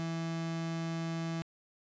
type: tone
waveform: 35% pulse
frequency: 164.81 Hz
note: E3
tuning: in tune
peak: -32 dBFS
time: 0-1.42 s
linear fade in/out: 0 ms
effects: resampled to 16000 Hz